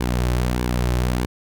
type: tone with flanger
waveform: sawtooth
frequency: 61.3 Hz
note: B1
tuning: 12 cents flat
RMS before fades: -21 dBFS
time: 0-1.26 s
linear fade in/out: 10 ms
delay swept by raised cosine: 1.5 to 4.3 ms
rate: 1.6 Hz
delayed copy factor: -0.5
effects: none